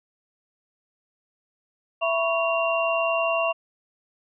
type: tone cluster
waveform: sine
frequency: 664 / 983 / 1113 / 2766 Hz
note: E5 / B5 / C#6 / F7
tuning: +12 / -8 / +7 / -17 cents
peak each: -23 / -32 / -28 / -27 dBFS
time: 2.01-3.53 s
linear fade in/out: 20 ms
effects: none